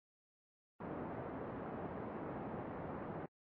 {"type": "band-pass noise", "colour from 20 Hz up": "pink", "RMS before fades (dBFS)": -45, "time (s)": [0.8, 3.26], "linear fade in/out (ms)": 5, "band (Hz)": [150, 970], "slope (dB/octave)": 12, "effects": ["low-pass 2000 Hz 12 dB/octave", "AAC 32 kbps"]}